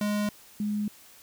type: tone pair in turn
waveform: square / sine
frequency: 207.7 / 208.7 Hz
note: G#3 / G#3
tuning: 0 / +9 cents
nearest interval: unison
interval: 9 cents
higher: second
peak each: -26 dBFS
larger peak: neither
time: 0.01-0.29 / 0.6-0.88 s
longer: neither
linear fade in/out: 2 ms
effects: white hiss -53 dBFS RMS until 1.22 s